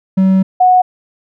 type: tone pair in turn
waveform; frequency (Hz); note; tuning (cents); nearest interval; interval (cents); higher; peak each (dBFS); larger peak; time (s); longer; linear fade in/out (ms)
triangle / sine; 190 / 734.1; F#3 / F#5; +46 / -14; octave + major seventh; 2340; second; -5; neither; 0.17-0.43 / 0.6-0.82; first; 10
effects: none